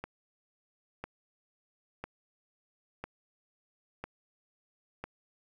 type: click train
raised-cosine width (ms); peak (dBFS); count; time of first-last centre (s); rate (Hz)
0.5; -23; 6; 0.04-5.04; 1
effects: 9-bit